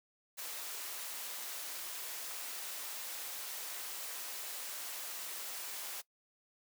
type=high-pass noise; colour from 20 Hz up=white; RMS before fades=-43 dBFS; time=0.37-6.02 s; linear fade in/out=20 ms; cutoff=460 Hz; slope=12 dB/octave; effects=noise-tail reverb RT60 0.1 s tail -20 dB re dry